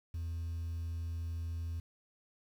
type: tone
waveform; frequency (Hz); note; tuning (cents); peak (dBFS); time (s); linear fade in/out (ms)
sine; 83.3; E2; +19; -33; 0.14-1.8; 5
effects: tanh soft clip ceiling -35 dBFS + 10-bit